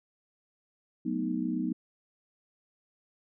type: chord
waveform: sine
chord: B dominant seventh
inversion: second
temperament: equal with one note detuned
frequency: 185.53 / 220 / 246.9 / 311.1 Hz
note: F#3 / A3 / B3 / D#4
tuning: +5 / 0 / 0 / 0 cents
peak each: -35 / -37 / -32 / -33 dBFS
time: 1.05-1.73 s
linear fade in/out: 10 ms
effects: none